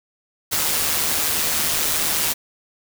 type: noise with amplitude modulation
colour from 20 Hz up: white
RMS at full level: -19 dBFS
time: 0.51-2.34 s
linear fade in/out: 20 ms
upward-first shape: sine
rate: 154 Hz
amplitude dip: 45%
effects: none